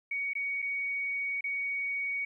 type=tone with dropouts; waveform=sine; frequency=2242 Hz; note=C#7; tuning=19 cents sharp; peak=-30 dBFS; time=0.11-2.25 s; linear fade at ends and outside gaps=5 ms; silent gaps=0.334-0.352 / 0.62-0.624 / 1.409-1.44 s; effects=12-bit